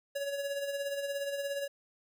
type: tone with tremolo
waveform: square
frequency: 562 Hz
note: C#5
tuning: 24 cents sharp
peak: -32 dBFS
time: 0.15-1.68 s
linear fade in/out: 10 ms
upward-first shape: sine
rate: 17 Hz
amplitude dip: 50%
effects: none